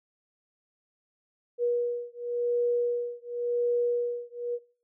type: beating tone pair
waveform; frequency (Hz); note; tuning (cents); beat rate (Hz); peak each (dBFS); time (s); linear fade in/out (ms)
sine; 480.6 / 481.52; B4 / B4; -47 / -44; 0.92; -29; 1.58-4.59; 50
effects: noise-tail reverb RT60 0.4 s tail -19 dB re dry